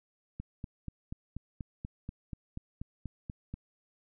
click train, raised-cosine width 5 ms, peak -26 dBFS, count 14, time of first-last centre 0.4-3.54 s, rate 4.14 Hz, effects none

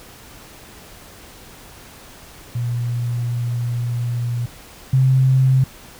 sine tone pair in turn, 120 / 131.41 Hz, B2 / C3, -49 / +8 cents, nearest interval major second, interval 157 cents, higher second, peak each -19 / -11 dBFS, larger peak second, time 2.55-4.46 / 4.93-5.64 s, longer first, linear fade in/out 5 ms, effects pink hiss -42 dBFS RMS until 5.99 s

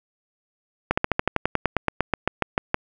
slowing click train, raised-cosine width 0.5 ms, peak -4 dBFS, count 18, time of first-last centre 0.91-2.744 s, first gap 65 ms, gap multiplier 1.06, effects none

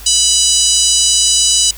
harmonic tone with a mistuned harmonic, 987.8 Hz, B5, in tune, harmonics 3 / 4 / 5 / 6 / 7 / 8 / 9, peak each -17 / -17 / -17 / -17 / -17 / -17 / -17 dBFS, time 0.06-1.71 s, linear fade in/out 5 ms, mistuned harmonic 7, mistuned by -39 cents, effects added 50 Hz sine -32 dBFS peak until 1.77 s + white hiss -35 dBFS RMS until 1.77 s

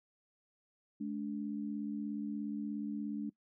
sine tone pair together, 212.3 / 289.2 Hz, G#3 / D4, +38 / -27 cents, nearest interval perfect fourth, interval 535 cents, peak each -38 / -39 dBFS, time 1-3.3 s, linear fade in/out 10 ms, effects noise-tail reverb RT60 0.1 s tail -21 dB re dry

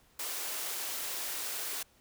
white high-pass noise, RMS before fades -37 dBFS, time 0.19-1.83 s, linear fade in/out 5 ms, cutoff 320 Hz, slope 24 dB/octave, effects pink hiss -65 dBFS RMS until 2 s

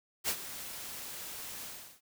white noise with ADSR envelope, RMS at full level -30 dBFS, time 0.24-2.01 s, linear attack 44 ms, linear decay 71 ms, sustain -13 dB, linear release 370 ms, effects none

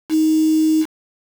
sine tone with quantisation, 314.1 Hz, D#4, 16 cents sharp, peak -12 dBFS, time 0.09-0.86 s, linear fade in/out 50 ms, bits 5, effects none

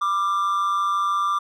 triangle tone with amplitude modulation, 1182 Hz, D6, 11 cents sharp, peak -15 dBFS, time 0.01-1.39 s, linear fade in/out 10 ms, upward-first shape sine, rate 186 Hz, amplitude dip 55%, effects none

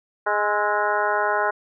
harmonic tone with a mistuned harmonic, 207.7 Hz, G#3, in tune, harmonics 2 / 3 / 4 / 5 / 6 / 7 / 8 / 9, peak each -28 / -26 / -25 / -26 / -31 / -25 / -34 / -35 dBFS, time 0.26-1.51 s, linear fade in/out 10 ms, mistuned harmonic 6, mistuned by +79 cents, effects none

